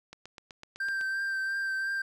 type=click train; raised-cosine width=0.2 ms; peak=-27 dBFS; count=8; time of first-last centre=0.13-1.012 s; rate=7.94 Hz
type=tone with vibrato; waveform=triangle; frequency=1571 Hz; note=G6; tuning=3 cents sharp; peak=-27 dBFS; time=0.8-2.02 s; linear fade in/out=5 ms; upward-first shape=triangle; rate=2.9 Hz; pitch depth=23 cents each way
effects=none